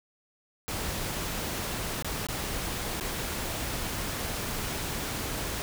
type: noise with dropouts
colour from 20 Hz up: pink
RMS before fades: -33 dBFS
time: 0.68-5.62 s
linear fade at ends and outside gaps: 0 ms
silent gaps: 2.024-2.046 / 2.268-2.286 / 2.999-3.009 s
effects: none